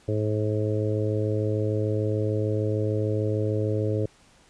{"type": "harmonic tone", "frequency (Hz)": 106.7, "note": "G#2", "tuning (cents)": 47, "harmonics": [1, 2, 3, 4, 5, 6], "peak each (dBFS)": [-25, -37, -31, -29, -31, -42], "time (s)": [0.08, 4.06], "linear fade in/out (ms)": 5, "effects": ["pink hiss -57 dBFS RMS until 4.49 s", "resampled to 22050 Hz"]}